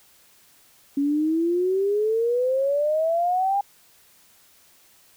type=exponential sweep; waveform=sine; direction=up; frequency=277.5 to 812 Hz; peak=-19 dBFS; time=0.97-3.61 s; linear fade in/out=5 ms; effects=white hiss -56 dBFS RMS until 5.16 s